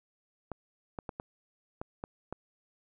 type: clicks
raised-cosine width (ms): 1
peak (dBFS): -23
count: 7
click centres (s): 0.517 / 0.988 / 1.092 / 1.199 / 1.815 / 2.039 / 2.326
effects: none